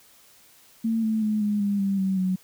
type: tone with pitch steps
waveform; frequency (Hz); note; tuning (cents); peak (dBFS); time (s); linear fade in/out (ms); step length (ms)
sine; 225.7 / 219.5 / 213.5 / 207.7 / 202 / 196.48 / 191.11 / 185.88; A3 / A3 / G#3 / G#3 / G#3 / G3 / G3 / F#3; +44 / -4 / +48 / 0 / -48 / +4 / -44 / +8; -21; 0.84-2.36; 10; 190
effects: white hiss -55 dBFS RMS until 2.43 s